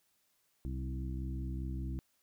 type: harmonic tone with a mistuned harmonic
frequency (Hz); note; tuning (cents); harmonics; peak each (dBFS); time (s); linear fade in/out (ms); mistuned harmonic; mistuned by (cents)
65; C2; -11; 1 / 2 / 3 / 4 / 5; -37 / -42 / -47 / -48 / -48; 0.65-1.99; 0; 3; -18
effects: white hiss -75 dBFS RMS until 2.22 s